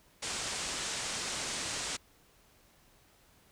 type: low-pass noise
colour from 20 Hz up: white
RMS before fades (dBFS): -37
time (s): 0.22-1.97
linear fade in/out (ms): 10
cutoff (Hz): 8600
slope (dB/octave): 48
effects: pink hiss -64 dBFS RMS until 3.51 s